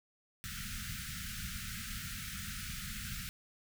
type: band-stop noise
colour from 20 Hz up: pink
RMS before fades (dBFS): -42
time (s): 0.44-3.29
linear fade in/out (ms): 0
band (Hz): 230 to 1300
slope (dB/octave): 96
effects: none